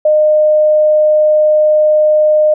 sine tone, 611 Hz, D#5, 32 cents flat, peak -6 dBFS, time 0.05-2.54 s, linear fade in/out 5 ms, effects none

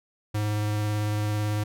square tone with vibrato, 105.3 Hz, G#2, 24 cents sharp, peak -25 dBFS, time 0.34-1.64 s, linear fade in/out 10 ms, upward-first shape triangle, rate 18 Hz, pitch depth 15 cents each way, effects none

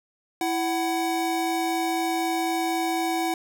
square tone pair together, 331 / 751 Hz, E4 / F#5, +7 / +26 cents, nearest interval octave + major second, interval 1419 cents, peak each -27 dBFS, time 0.41-3.34 s, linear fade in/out 2 ms, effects none

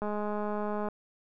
click train, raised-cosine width 1 ms, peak -21 dBFS, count 182, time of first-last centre 0.02-0.886 s, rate 209 Hz, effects none

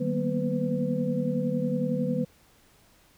sine tone cluster, 154.4 / 191.9 / 232.6 / 243.5 / 504 Hz, D#3 / G3 / A#3 / B3 / B4, -13 / -37 / -4 / -24 / +35 cents, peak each -31 dBFS, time 0-2.25 s, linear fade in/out 10 ms, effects pink hiss -60 dBFS RMS until 3.17 s

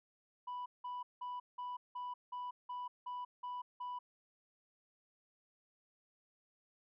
sine tone bursts, 987.8 Hz, B5, in tune, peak -38 dBFS, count 10, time 0.47-3.99 s, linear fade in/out 10 ms, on 190 ms, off 180 ms, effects tanh soft clip ceiling -39 dBFS

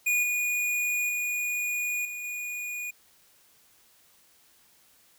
square tone with level steps, 2451 Hz, D#7, 27 cents flat, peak -23 / -26 / -28 / -35 / -33 dBFS, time 0.06-2.91 s, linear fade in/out 10 ms, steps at 0.23 / 1.09 / 2.05 / 2.24 s, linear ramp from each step 2 ms, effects white hiss -61 dBFS RMS until 5.18 s

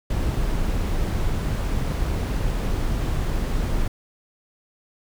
brown noise, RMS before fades -23 dBFS, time 0.1-3.88 s, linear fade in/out 5 ms, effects none

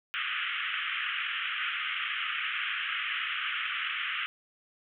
white band-pass noise, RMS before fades -33 dBFS, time 0.14-4.26 s, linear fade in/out 0 ms, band 1200 to 3200 Hz, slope 96 dB/octave, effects none

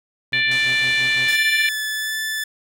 sawtooth tone with tremolo, 128.8 Hz, C3, 27 cents flat, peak -28 dBFS, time 0.32-1.28 s, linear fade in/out 5 ms, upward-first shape sine, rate 5.9 Hz, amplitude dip 85%
harmonic tone, 589 Hz, D5, 5 cents sharp, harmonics 3 / 4 / 5 / 6 / 7, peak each -20 / -20 / -29 / -25 / -29 dBFS, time 0.33-1.69 s, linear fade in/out 2 ms
white low-pass noise, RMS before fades -36 dBFS, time 0.51-1.36 s, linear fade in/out 5 ms, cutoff 8300 Hz, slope 24 dB/octave
sawtooth tone with vibrato, 1744 Hz, A6, 16 cents flat, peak -19 dBFS, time 1.28-2.44 s, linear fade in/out 5 ms, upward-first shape sine, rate 1.3 Hz, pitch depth 9 cents each way
effects none

